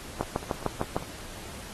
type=two click trains; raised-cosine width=1 ms; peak=-12 / -24 dBFS; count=6 / 5; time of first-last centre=0.21-0.965 / 0.23-1.025 s; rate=6.62 / 5.03 Hz; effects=pink hiss -43 dBFS RMS until 1.73 s + AAC 32 kbps